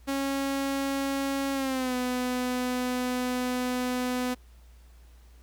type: tone with pitch glide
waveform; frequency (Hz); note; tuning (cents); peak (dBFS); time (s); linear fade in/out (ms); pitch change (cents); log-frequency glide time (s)
sawtooth; 274.5 to 250.3; C#4 to B3; -17 to +23; -23; 0.07-4.35; 20; -160; 1.53-1.95
effects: added 59 Hz sine -50 dBFS peak until 5.42 s + pink hiss -63 dBFS RMS until 5.42 s